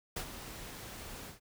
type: noise with ADSR envelope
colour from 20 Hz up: pink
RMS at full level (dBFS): -36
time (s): 0.16-1.4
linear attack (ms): 7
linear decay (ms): 80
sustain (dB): -10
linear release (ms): 140
effects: none